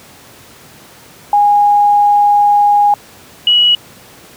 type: tone pair in turn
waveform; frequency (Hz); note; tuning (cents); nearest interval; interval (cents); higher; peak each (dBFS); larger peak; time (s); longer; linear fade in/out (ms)
sine; 822 / 2923; G#5 / F#7; -18 / -22; octave + minor seventh; 2196; second; -6; neither; 1.33-2.94 / 3.47-3.75; first; 2
effects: pink hiss -39 dBFS RMS until 4.36 s + high-pass 100 Hz 12 dB/octave